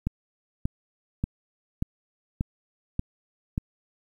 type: click train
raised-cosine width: 5 ms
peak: -13 dBFS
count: 7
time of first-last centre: 0.07-3.579 s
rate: 1.71 Hz
effects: 9-bit